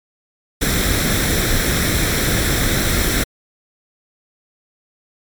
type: noise with comb filter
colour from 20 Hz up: pink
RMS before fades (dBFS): -17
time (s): 0.61-3.24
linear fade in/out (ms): 10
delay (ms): 0.53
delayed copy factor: +0.6
effects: MP3 96 kbps